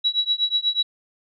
sine tone with tremolo, 3900 Hz, B7, 23 cents flat, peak -15 dBFS, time 0.04-0.83 s, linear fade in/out 10 ms, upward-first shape triangle, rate 8.2 Hz, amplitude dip 100%, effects none

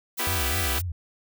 blue noise, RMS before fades -30 dBFS, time 0.17-0.82 s, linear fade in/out 20 ms
5% pulse chord, E minor, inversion second, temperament equal, 246.9 / 329.6 / 392 Hz, B3 / E4 / G4, 0 / 0 / 0 cents, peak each -21 dBFS, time 0.19-0.79 s, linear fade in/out 5 ms
sine tone with vibrato, 77.1 Hz, D#2, 15 cents flat, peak -27 dBFS, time 0.27-0.92 s, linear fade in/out 5 ms, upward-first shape sine, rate 3.9 Hz, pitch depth 300 cents each way
click, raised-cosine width 2 ms, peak -21 dBFS, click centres 0.273 s
effects none

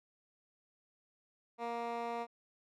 15% pulse tone with band-pass filter, 234.7 Hz, A#3, 12 cents sharp, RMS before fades -39 dBFS, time 1.58-2.27 s, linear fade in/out 50 ms, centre 890 Hz, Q 0.87, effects none

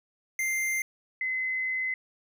square / sine tone pair in turn, 2093 / 2042 Hz, C7 / C7, 0 / -43 cents, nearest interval unison, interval 43 cents, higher first, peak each -27 dBFS, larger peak neither, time 0.39-0.82 / 1.21-1.94 s, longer second, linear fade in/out 2 ms, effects none

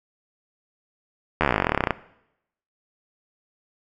slowing click train, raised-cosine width 0.5 ms, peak -4 dBFS, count 24, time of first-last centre 1.41-1.907 s, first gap 12 ms, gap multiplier 1.05, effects noise-tail reverb RT60 0.8 s tail -18 dB re dry

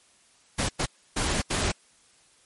pink noise bursts at uneven times, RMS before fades -26 dBFS, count 4, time 0.58-0.69 / 0.79-0.86 / 1.16-1.42 / 1.5-1.72 s, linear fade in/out 10 ms, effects white hiss -60 dBFS RMS until 2.45 s + MP3 48 kbps

